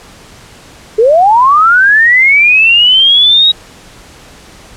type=linear sweep; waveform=sine; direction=up; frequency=415.3 to 3833 Hz; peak=-3 dBFS; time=0.98-3.52 s; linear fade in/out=10 ms; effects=pink hiss -36 dBFS RMS until 4.76 s + low-pass 9000 Hz 12 dB/octave